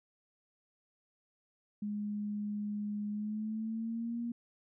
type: tone with pitch glide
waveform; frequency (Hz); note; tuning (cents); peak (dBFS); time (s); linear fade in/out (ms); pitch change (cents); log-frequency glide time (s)
sine; 207.7 to 235.8; G#3 to A#3; 0 to +20; -34; 1.82-4.32; 5; +220; 3.1-4.2
effects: none